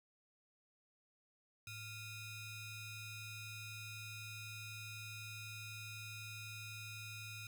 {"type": "ring-modulated tone", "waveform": "sawtooth", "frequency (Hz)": 1288, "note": "E6", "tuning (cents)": -41, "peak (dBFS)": -40, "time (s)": [1.67, 7.47], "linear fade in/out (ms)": 2, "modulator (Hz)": 1180, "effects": []}